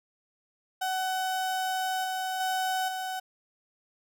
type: tone with level steps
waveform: 35% pulse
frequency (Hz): 751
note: F#5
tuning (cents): +26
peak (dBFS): -26 / -28 / -25 / -30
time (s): 0.81-3.2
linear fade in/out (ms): 10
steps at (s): 2.04 / 2.4 / 2.88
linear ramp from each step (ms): 5
effects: none